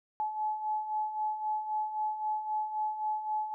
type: beating tone pair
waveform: sine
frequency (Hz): 854 / 857.8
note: G#5 / A5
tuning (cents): +48 / -44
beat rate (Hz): 3.8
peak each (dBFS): -38 / -31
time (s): 0.2-3.54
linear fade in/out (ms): 0
effects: none